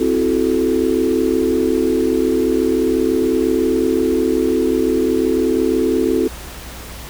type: chord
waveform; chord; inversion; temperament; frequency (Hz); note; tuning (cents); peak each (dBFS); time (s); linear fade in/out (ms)
sine; F# half-diminished seventh; second; equal with one note detuned; 261.6 / 329.6 / 370 / 435.7; C4 / E4 / F#4 / A4; 0 / 0 / 0 / -17; -19; 0-6.28; 5
effects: added 60 Hz sine -34 dBFS peak until 7.09 s + pink hiss -34 dBFS RMS until 7.09 s